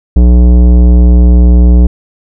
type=tone with tanh clipping; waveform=sine; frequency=60.3 Hz; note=B1; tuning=41 cents flat; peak=-3 dBFS; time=0.16-1.87 s; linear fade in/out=5 ms; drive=15 dB; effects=none